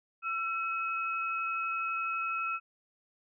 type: tone pair together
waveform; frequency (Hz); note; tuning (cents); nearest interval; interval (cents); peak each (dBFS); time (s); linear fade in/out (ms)
sine; 1344 / 2558; E6 / D#7; +33 / +47; major seventh; 1114; -32 / -35; 0.22-2.6; 50
effects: none